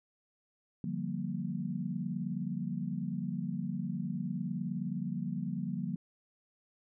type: chord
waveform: sine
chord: G minor seventh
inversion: second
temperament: just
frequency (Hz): 147 / 176.4 / 196 / 235.2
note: D3 / F3 / G3 / Bb3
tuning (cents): +2 / +18 / 0 / +16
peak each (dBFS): -40 / -37 / -39 / -39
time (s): 0.84-5.96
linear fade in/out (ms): 2
effects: none